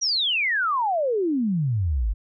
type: exponential sweep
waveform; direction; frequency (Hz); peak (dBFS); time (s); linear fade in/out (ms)
sine; down; 5930 to 46.09; -20; 0.01-2.14; 20
effects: none